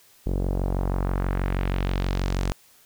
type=tone with low-pass filter sweep; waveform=sawtooth; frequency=46.25 Hz; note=F#1; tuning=in tune; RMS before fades=-25 dBFS; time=0.26-2.52 s; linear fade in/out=0 ms; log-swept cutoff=430 to 7900 Hz; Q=1.3; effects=white hiss -56 dBFS RMS until 2.85 s